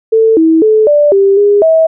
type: tone with pitch steps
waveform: sine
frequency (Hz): 445.8 / 322.8 / 433.8 / 588 / 393.5 / 408.6 / 645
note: A4 / E4 / A4 / D5 / G4 / G#4 / E5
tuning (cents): +23 / -36 / -25 / +2 / +7 / -28 / -38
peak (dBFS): -4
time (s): 0.12-1.87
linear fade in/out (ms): 10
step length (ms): 250
effects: none